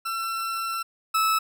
40% pulse tone pair in turn, 1347 / 1304.9 Hz, E6 / E6, +37 / -18 cents, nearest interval minor second, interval 55 cents, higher first, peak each -26 / -19 dBFS, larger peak second, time 0.05-0.83 / 1.14-1.39 s, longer first, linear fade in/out 10 ms, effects none

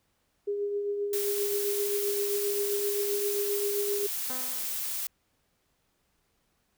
sine tone with tremolo, 407.2 Hz, G#4, 34 cents flat, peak -26 dBFS, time 0.47-4.07 s, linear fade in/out 10 ms, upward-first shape triangle, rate 7.6 Hz, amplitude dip 40%
blue noise, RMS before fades -33 dBFS, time 1.13-5.07 s, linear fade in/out 2 ms
10% pulse tone with exponential decay, 255.1 Hz, C4, 44 cents flat, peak -28 dBFS, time 4.3-4.99 s, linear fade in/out 0 ms, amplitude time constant 150 ms
effects pink hiss -73 dBFS RMS until 6.77 s

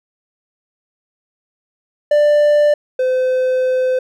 triangle tone pair in turn, 591 / 512.4 Hz, D5 / C5, +11 / -36 cents, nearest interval major second, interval 247 cents, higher first, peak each -7 / -11 dBFS, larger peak first, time 2.11-2.74 / 2.99-3.99 s, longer second, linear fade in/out 5 ms, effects none

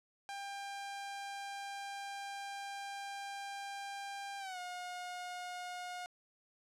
sawtooth tone with pitch glide, 797 to 718.3 Hz, G5 to F5, +28 to +48 cents, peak -38 dBFS, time 0.29-6.06 s, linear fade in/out 0 ms, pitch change -180 cents, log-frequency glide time 4.39-4.59 s, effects low-pass 9000 Hz 12 dB/octave

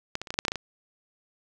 clicks, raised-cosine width 0.2 ms, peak -12 / -17 / -24 / -13 / -18 / -6 / -9 / -6 / -12 / -15 dBFS, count 10, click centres 0.154 / 0.216 / 0.272 / 0.305 / 0.341 / 0.389 / 0.451 / 0.482 / 0.519 / 0.557 s, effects none

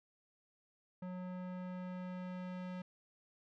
square tone with low-pass filter sweep, 182.3 Hz, F#3, 25 cents flat, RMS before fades -44 dBFS, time 1.02-2.82 s, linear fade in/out 5 ms, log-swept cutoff 1300 to 2900 Hz, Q 0.75, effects none

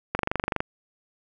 click train, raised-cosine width 0.5 ms, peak -9 dBFS, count 12, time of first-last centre 0.15-0.605 s, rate 24.2 Hz, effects none

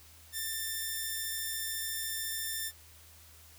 5% pulse tone, 1786 Hz, A6, 25 cents sharp, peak -23 dBFS, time 0.32-2.72 s, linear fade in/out 50 ms, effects added 80 Hz sine -58 dBFS peak until 3.58 s + white hiss -57 dBFS RMS until 3.58 s

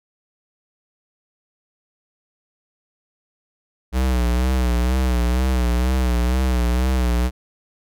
square tone with vibrato, 62.1 Hz, B1, 10 cents sharp, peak -17 dBFS, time 3.92-7.31 s, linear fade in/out 50 ms, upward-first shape sine, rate 2.1 Hz, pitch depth 75 cents each way, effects none

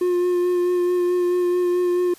triangle tone with vibrato, 356.2 Hz, F4, 34 cents sharp, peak -15 dBFS, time 0.01-2.14 s, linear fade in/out 5 ms, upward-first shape sine, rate 4.6 Hz, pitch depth 16 cents each way, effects white hiss -48 dBFS RMS until 2.18 s + resampled to 32000 Hz

